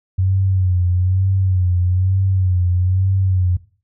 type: tone with vibrato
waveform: sine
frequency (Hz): 92.5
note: F#2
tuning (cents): 0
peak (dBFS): -13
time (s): 0.18-3.57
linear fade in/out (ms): 10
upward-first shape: sine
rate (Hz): 1.1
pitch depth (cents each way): 65
effects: noise-tail reverb RT60 0.4 s tail -17 dB re dry